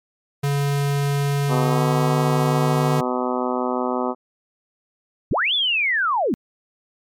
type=tone with pitch glide; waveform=square; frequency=141.7 to 148.14 Hz; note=C#3 to D3; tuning=+38 to +15 cents; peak=-19 dBFS; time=0.43-3.01 s; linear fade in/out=10 ms; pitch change=+77 cents; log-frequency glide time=1.59-1.82 s
type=harmonic tone; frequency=125.7 Hz; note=B2; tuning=31 cents sharp; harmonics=2 / 3 / 4 / 5 / 6 / 7 / 8 / 9 / 10; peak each=-25 / -27 / -28 / -29 / -30 / -30 / -31 / -32 / -32 dBFS; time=1.48-4.15 s; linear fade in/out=50 ms
type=linear two-way sweep; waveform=sine; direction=up then down; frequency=37.44 to 3535 to 188.9 Hz; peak=-17 dBFS; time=5.31-6.34 s; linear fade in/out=0 ms; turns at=5.54 s
effects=MP3 96 kbps